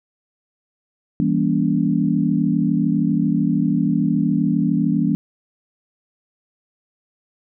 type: chord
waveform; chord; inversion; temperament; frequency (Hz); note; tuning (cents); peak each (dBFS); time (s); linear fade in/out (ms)
sine; E diminished seventh; none; just; 164.81 / 197.78 / 237.3 / 284.8; E3 / G3 / Bb3 / Db4; 0 / +16 / +31 / +47; -21; 1.2-5.15; 0
effects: none